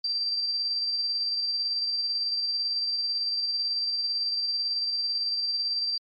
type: tone with tremolo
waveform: sine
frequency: 4699 Hz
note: D8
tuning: in tune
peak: -24 dBFS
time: 0.04-5.98 s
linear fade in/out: 5 ms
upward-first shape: square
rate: 18 Hz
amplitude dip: 25%
effects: MP3 32 kbps